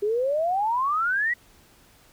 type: exponential sweep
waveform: sine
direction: up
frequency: 400 to 1975.5 Hz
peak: -21 dBFS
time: 0.02-1.34 s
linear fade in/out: 10 ms
effects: pink hiss -56 dBFS RMS until 2.12 s